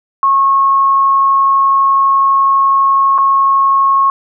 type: tone with dropouts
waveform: sine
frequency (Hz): 1092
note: C#6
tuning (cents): -26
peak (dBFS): -7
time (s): 0.23-4.1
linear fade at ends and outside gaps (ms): 1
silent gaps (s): 3.18-3.185
effects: none